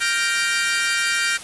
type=chord; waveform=sawtooth; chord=G minor seventh; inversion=third; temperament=equal; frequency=1396.9 / 1568 / 1864.7 / 2349 Hz; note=F6 / G6 / Bb6 / D7; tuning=0 / 0 / 0 / 0 cents; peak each=-21 dBFS; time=0-1.38 s; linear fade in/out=20 ms; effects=white hiss -36 dBFS RMS until 1.43 s + resampled to 24000 Hz